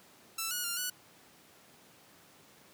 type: tone with pitch steps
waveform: 5% pulse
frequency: 1329 / 1454 / 1397 / 1477 Hz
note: E6 / F#6 / F6 / F#6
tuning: +14 / -31 / 0 / -3 cents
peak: -22 dBFS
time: 0.38-0.9 s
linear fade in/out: 5 ms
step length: 130 ms
effects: pink hiss -59 dBFS RMS until 2.73 s + high-pass 150 Hz 12 dB/octave